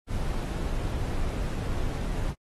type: noise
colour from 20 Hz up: brown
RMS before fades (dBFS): -29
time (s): 0.07-2.35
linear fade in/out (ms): 50
effects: AAC 32 kbps